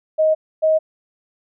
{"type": "tone pair in turn", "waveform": "sine", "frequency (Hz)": [627, 630.1], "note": ["D#5", "D#5"], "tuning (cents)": [13, 22], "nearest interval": "unison", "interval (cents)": 9, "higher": "second", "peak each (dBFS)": -12, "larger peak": "neither", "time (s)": [[0.18, 0.35], [0.62, 0.79]], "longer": "neither", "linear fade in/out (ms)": 20, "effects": []}